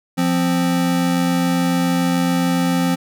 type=tone pair together; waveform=square; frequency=174.7 / 261.8 Hz; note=F3 / C4; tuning=+1 / +1 cents; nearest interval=perfect fifth; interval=700 cents; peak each=-19 dBFS; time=0.17-2.96 s; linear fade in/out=20 ms; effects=none